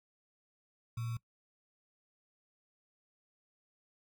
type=tone with sample-and-hold; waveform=sine; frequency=116.2 Hz; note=A#2; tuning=5 cents flat; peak=-35 dBFS; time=0.97-1.17 s; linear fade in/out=5 ms; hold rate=1225 Hz; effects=noise-tail reverb RT60 0.1 s tail -21 dB re dry